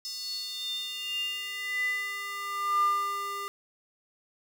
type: tone with high-pass filter sweep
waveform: square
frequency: 400.5 Hz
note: G4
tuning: 37 cents sharp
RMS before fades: -32 dBFS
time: 0.05-3.48 s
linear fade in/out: 0 ms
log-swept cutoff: 5100 to 850 Hz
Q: 9.4
effects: none